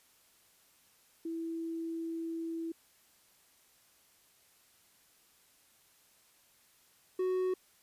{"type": "tone pair in turn", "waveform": ["sine", "triangle"], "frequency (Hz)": [329.6, 370], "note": ["E4", "F#4"], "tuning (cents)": [0, 0], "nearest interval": "major second", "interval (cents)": 200, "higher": "second", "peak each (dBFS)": [-35, -27], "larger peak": "second", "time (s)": [[1.25, 2.72], [7.19, 7.54]], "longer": "first", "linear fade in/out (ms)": 5, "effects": ["white hiss -66 dBFS RMS until 7.82 s", "resampled to 32000 Hz"]}